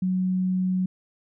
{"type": "tone", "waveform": "sine", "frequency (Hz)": 185, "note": "F#3", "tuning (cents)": 0, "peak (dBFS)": -21, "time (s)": [0.02, 0.86], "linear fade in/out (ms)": 5, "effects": []}